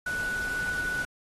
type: tone in noise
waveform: sine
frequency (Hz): 1480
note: F#6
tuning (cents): 0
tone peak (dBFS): -28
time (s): 0.06-1.05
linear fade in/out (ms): 5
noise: pink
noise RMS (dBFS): -40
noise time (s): 0.06-1.05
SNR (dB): +9
effects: AAC 32 kbps